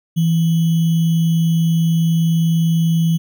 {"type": "tone with sample-and-hold", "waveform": "sine", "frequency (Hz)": 164.7, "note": "E3", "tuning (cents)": -1, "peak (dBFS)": -12, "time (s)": [0.16, 3.18], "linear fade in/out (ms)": 20, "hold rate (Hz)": 3150, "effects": []}